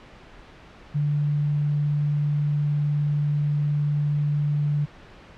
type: tone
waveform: sine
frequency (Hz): 146.83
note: D3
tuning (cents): 0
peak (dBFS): -20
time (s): 0.94-4.86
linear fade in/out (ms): 20
effects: pink hiss -47 dBFS RMS until 5.37 s + low-pass 3000 Hz 12 dB/octave